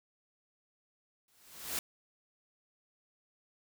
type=noise with exponential growth; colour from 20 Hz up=white; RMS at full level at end=-33 dBFS; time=1.28-1.79 s; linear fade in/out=2 ms; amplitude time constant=110 ms; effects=none